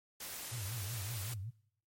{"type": "noise", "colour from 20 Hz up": "white", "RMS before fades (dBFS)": -44, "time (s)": [0.2, 1.34], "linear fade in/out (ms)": 5}
{"type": "tone with vibrato", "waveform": "sine", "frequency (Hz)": 106.9, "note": "A2", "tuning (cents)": -49, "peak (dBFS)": -39, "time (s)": [0.51, 1.51], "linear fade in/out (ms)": 20, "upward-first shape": "triangle", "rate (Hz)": 5.3, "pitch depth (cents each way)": 280}
{"effects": ["noise-tail reverb RT60 0.7 s tail -24 dB re dry", "MP3 64 kbps"]}